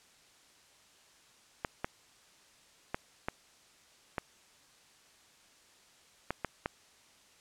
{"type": "clicks", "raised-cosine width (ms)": 0.5, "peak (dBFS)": -17, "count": 8, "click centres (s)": [1.648, 1.845, 2.945, 3.285, 4.182, 6.306, 6.447, 6.659], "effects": ["white hiss -62 dBFS RMS until 7.4 s", "low-pass 8000 Hz 12 dB/octave"]}